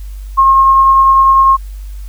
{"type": "tone with tremolo", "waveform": "sine", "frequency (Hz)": 1075, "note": "C6", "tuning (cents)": 47, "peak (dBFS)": -3, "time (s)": [0.37, 1.57], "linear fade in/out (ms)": 20, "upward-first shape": "triangle", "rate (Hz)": 10, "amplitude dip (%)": 25, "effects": ["added 49 Hz sine -23 dBFS peak until 2.08 s", "white hiss -46 dBFS RMS until 2.08 s"]}